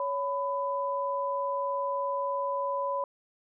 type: tone pair together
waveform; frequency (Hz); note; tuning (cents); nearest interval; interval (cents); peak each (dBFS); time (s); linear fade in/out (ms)
sine; 559 / 999.8; C#5 / B5; +14 / +21; minor seventh; 1007; -31 / -30; 0-3.04; 2
effects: none